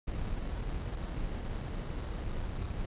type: noise with sample-and-hold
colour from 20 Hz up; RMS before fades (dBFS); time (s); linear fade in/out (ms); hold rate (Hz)
brown; -36; 0.07-2.86; 10; 2450
effects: resampled to 8000 Hz